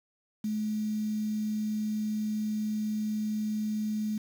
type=tone with quantisation; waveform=sine; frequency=213.9 Hz; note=A3; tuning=49 cents flat; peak=-28 dBFS; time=0.44-4.18 s; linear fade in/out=5 ms; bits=8; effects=none